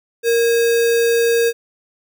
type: tone with sample-and-hold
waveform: sine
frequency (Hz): 465.7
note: A#4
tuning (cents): -2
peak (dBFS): -12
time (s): 0.23-1.53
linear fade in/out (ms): 50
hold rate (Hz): 2100
effects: none